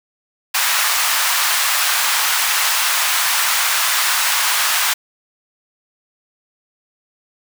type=high-pass noise; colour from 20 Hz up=pink; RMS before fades=-17 dBFS; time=0.54-4.94 s; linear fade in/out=10 ms; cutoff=960 Hz; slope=24 dB/octave; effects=none